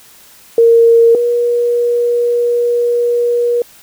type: tone pair in turn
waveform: sine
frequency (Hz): 462.7 / 478.5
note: A#4 / A#4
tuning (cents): -13 / +45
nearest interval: minor second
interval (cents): 58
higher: second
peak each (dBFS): -4 / -10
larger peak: first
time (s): 0.58-1.15 / 1.15-3.62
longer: second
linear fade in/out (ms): 2
effects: white hiss -42 dBFS RMS until 3.82 s